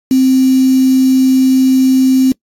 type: tone with quantisation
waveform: sine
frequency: 261.6 Hz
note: C4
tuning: in tune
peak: -6 dBFS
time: 0.11-2.32 s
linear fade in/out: 2 ms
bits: 4
effects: noise-tail reverb RT60 0.1 s tail -24 dB re dry + AAC 64 kbps